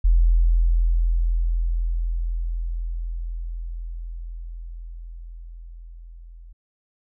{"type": "tone with level ramp", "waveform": "sine", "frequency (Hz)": 42, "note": "E1", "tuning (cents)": 33, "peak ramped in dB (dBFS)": [-12, -40], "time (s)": [0.04, 6.53], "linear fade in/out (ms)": 10, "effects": []}